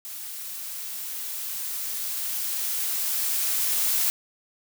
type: noise with level ramp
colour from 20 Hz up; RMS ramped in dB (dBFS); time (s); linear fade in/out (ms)
blue; -37 to -23; 0.05-4.1; 0
effects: none